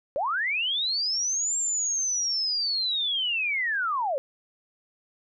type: linear two-way sweep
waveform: sine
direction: up then down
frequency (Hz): 511 to 7459 to 511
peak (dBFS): -24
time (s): 0.16-4.18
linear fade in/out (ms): 0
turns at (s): 1.57
effects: none